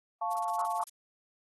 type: chord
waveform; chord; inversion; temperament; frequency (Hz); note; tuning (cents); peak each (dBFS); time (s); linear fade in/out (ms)
sine; F augmented; none; equal; 698.5 / 880 / 1108.7; F5 / A5 / C#6; 0 / 0 / 0; -34 / -33 / -35; 0.21-0.84; 10
type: noise bursts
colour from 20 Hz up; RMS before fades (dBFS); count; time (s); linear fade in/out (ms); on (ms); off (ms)
violet; -41; 11; 0.31-0.895; 2; 25; 31
effects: AAC 32 kbps